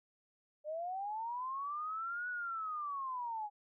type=linear two-way sweep; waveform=sine; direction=up then down; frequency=590 to 1480 to 818 Hz; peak=-37 dBFS; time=0.64-3.5 s; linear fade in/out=50 ms; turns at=2.29 s; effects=none